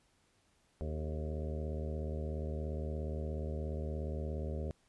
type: harmonic tone with a mistuned harmonic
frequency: 77 Hz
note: D#2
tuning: 17 cents flat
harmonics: 1 / 2 / 3 / 4 / 5 / 6 / 7 / 8 / 9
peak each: -37 / -44 / -46 / -53 / -47 / -49 / -47 / -52 / -57 dBFS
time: 0.81-4.71 s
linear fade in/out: 0 ms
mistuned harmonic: 6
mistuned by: -62 cents
effects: pink hiss -72 dBFS RMS until 4.88 s + resampled to 24000 Hz